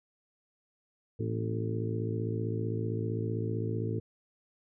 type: harmonic tone with a mistuned harmonic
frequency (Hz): 55.5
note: A1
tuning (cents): +16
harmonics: 2 / 3 / 4 / 5 / 6 / 7 / 8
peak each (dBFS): -32 / -40 / -41 / -42 / -40 / -41 / -39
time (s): 1.19-4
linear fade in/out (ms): 10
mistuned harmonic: 4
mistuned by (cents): +76
effects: none